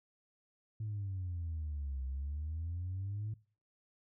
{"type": "exponential two-way sweep", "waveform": "sine", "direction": "down then up", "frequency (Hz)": [110, 64.8, 110], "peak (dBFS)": -35, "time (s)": [0.8, 3.34], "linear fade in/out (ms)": 5, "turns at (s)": 2.04, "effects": ["noise-tail reverb RT60 0.4 s tail -22 dB re dry", "tanh soft clip ceiling -33 dBFS"]}